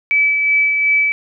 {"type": "tone with tremolo", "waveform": "sine", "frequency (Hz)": 2300, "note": "D7", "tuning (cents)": -37, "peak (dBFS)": -10, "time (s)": [0.11, 1.12], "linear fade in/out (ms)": 0, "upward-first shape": "sine", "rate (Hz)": 2.7, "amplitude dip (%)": 35, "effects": []}